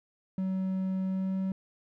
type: tone with pitch glide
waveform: triangle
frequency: 188.8 to 190.33 Hz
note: F#3 to F#3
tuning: +35 to +49 cents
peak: -26 dBFS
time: 0.38-1.52 s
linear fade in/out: 2 ms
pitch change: +14 cents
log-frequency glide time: 1.04-1.37 s
effects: none